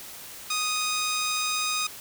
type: tone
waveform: 10% pulse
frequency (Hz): 1244.5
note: D#6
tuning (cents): 0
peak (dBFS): -17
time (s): 0.5-1.87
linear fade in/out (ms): 5
effects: white hiss -42 dBFS RMS until 2 s